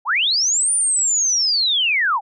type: linear two-way sweep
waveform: sine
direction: up then down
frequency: 739 to 9397 to 739 Hz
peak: -15 dBFS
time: 0.05-2.21 s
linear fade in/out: 50 ms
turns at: 0.73 s
effects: none